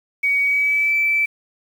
sine tone with pitch glide, 2255 to 2321 Hz, C#7 to D7, +29 to -21 cents, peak -15 dBFS, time 0.23-1.26 s, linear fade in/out 10 ms, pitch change +50 cents, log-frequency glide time 0.43-0.93 s, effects 7-bit

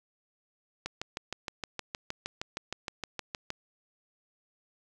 click train, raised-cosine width 0.2 ms, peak -17 dBFS, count 18, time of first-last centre 0.86-3.504 s, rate 6.43 Hz, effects none

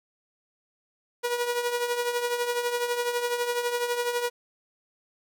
sawtooth tone with tremolo, 482.7 Hz, B4, 40 cents flat, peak -19 dBFS, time 1.23-4.3 s, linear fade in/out 20 ms, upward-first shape triangle, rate 12 Hz, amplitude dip 65%, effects none

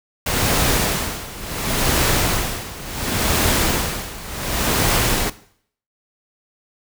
pink noise with tremolo, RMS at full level -17 dBFS, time 0.26-5.3 s, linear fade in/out 5 ms, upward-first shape sine, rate 0.7 Hz, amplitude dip 85%, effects noise-tail reverb RT60 0.6 s tail -17 dB re dry

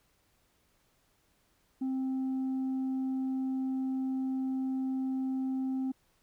sine tone, 262.8 Hz, C4, 8 cents sharp, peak -27 dBFS, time 1.81-5.92 s, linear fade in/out 10 ms, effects tanh soft clip ceiling -29 dBFS + pink hiss -71 dBFS RMS until 6.22 s

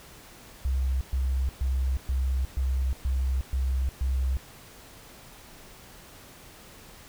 sine tone bursts, 65.41 Hz, C2, in tune, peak -23 dBFS, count 8, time 0.65-4.37 s, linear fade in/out 0 ms, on 360 ms, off 120 ms, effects pink hiss -49 dBFS RMS until 7.08 s

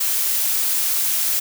blue noise, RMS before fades -20 dBFS, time 0-1.4 s, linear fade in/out 10 ms, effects none

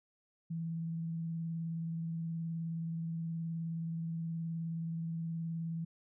sine tone with vibrato, 164.81 Hz, E3, in tune, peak -35 dBFS, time 0.5-5.85 s, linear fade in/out 10 ms, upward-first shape sine, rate 19 Hz, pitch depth 19 cents each way, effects none

